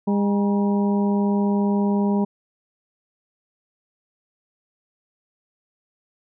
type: harmonic tone with a mistuned harmonic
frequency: 202.5 Hz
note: G#3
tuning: 43 cents flat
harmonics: 1 / 2 / 3 / 4 / 5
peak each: -18 / -26 / -33 / -33 / -32 dBFS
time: 0.07-2.25 s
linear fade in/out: 10 ms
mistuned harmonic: 5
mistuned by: -100 cents
effects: none